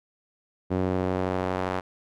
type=tone with band-pass filter sweep; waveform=sawtooth; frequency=92.5 Hz; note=F#2; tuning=in tune; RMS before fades=-27 dBFS; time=0.7-1.81 s; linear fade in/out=20 ms; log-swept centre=350 to 930 Hz; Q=0.86; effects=none